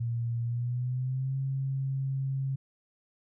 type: tone with pitch glide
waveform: sine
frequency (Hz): 117.4 to 134.86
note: A#2 to C#3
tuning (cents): +13 to -47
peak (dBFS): -28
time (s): 0-2.56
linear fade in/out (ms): 10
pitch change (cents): +240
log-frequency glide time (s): 0.43-1.37
effects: none